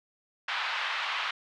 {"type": "band-pass noise", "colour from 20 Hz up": "pink", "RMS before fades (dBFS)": -32, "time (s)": [0.48, 1.31], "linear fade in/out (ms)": 5, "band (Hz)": [960, 3600], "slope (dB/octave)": 24, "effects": []}